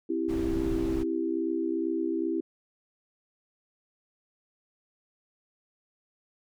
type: chord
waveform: sine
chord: C major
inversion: none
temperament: equal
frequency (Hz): 261.6 / 329.6 / 392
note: C4 / E4 / G4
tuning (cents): 0 / 0 / 0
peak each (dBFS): -34 / -28 / -33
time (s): 0.09-2.41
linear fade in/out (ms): 10
type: noise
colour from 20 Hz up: brown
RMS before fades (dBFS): -34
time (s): 0.28-1.04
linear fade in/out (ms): 20
effects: none